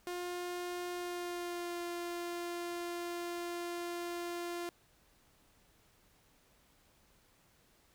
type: tone with pitch glide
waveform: sawtooth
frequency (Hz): 354.5 to 347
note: F4 to F4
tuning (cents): +26 to -11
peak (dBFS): -34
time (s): 0.07-4.69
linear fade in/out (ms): 0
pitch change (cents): -37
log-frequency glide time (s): 0.92-1.82
effects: pink hiss -68 dBFS RMS until 7.94 s